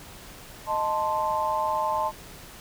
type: chord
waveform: sine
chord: A diminished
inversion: second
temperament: equal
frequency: 622.3 / 880 / 1046.5 Hz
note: Eb5 / A5 / C6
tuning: 0 / 0 / 0 cents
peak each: -30 / -26 / -28 dBFS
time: 0.66-2.12 s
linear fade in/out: 50 ms
effects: pink hiss -45 dBFS RMS until 2.6 s